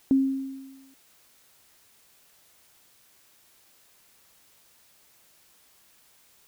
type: tone with exponential decay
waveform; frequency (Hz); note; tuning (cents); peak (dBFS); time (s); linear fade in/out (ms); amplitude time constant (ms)
sine; 268.7; C4; +46; -15; 0.11-0.94; 1; 180
effects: white hiss -60 dBFS RMS until 6.47 s